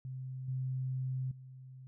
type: tone with level steps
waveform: sine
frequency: 130 Hz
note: C3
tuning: 11 cents flat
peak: -39 / -33 / -48 dBFS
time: 0.05-1.87 s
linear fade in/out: 0 ms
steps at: 0.48 / 1.31 s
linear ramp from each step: 5 ms
effects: none